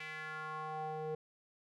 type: tone with band-pass filter sweep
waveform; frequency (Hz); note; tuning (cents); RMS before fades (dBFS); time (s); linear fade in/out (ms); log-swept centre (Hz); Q
square; 155.56; D#3; 0; -42; 0-1.15; 5; 2300 to 510; 3.4
effects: none